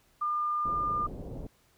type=tone; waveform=sine; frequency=1204 Hz; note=D6; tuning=43 cents sharp; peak=-27 dBFS; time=0.21-1.07 s; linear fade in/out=10 ms
type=low-pass noise; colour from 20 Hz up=pink; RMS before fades=-40 dBFS; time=0.65-1.47 s; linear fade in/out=5 ms; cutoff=620 Hz; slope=24 dB/octave
effects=pink hiss -66 dBFS RMS until 1.77 s